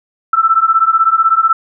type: beating tone pair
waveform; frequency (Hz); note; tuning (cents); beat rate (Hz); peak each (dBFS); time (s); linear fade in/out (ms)
sine; 1318.5 / 1334.5; E6 / E6; 0 / +21; 16; -11; 0.33-1.53; 5
effects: none